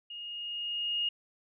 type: tone with level ramp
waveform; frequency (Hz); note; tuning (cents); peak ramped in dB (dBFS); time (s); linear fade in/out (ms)
sine; 2855; F7; +37; -40 to -27; 0.1-1.09; 5
effects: none